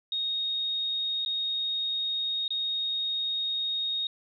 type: tone with dropouts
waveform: sine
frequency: 3729 Hz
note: A#7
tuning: in tune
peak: -27 dBFS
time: 0.12-4.07 s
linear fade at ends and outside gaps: 2 ms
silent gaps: 1.25-1.26 / 2.48-2.505 s
effects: none